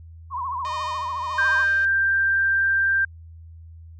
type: tone with vibrato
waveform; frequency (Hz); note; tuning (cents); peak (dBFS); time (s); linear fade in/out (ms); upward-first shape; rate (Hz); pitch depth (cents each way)
sine; 1037; C6; -16; -25; 0.3-1.66; 50; triangle; 14; 160
type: tone with tremolo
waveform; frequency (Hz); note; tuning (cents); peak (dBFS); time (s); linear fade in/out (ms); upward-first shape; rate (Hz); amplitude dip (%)
5% pulse; 614; D#5; -23; -19; 0.65-1.85; 0; sine; 1.5; 65
type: tone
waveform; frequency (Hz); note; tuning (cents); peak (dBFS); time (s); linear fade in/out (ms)
sine; 1579; G6; +12; -17; 1.38-3.05; 5
effects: added 82 Hz sine -40 dBFS peak until 3.99 s + low-pass 4000 Hz 12 dB/octave